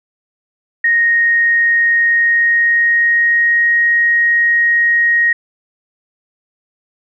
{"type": "tone with pitch glide", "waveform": "sine", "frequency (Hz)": [1864.7, 1877.7], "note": ["A#6", "A#6"], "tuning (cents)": [0, 12], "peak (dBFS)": -9, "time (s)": [0.84, 5.33], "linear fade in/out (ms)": 5, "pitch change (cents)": 12, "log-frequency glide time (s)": [2.04, 3.72], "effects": []}